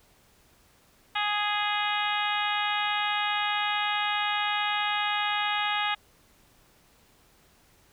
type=harmonic tone; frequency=415.3 Hz; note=G#4; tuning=in tune; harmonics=2 / 3 / 4 / 5 / 6 / 7 / 8 / 9; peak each=-30 / -32 / -33 / -34 / -35 / -35 / -36 / -37 dBFS; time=1.15-5.95 s; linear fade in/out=10 ms; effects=pink hiss -61 dBFS RMS until 7.92 s